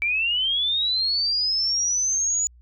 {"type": "linear sweep", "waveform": "sine", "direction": "up", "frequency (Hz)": [2300, 6930], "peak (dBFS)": -20, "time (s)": [0.02, 2.47], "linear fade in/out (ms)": 0, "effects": ["added 60 Hz sine -48 dBFS peak until 2.61 s"]}